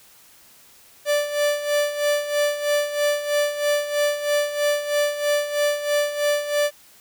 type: tone with tremolo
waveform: 45% pulse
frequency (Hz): 586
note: D5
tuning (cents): -4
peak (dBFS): -17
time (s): 1.05-6.71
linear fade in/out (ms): 50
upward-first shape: sine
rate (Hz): 3.1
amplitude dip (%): 70
effects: white hiss -51 dBFS RMS until 7 s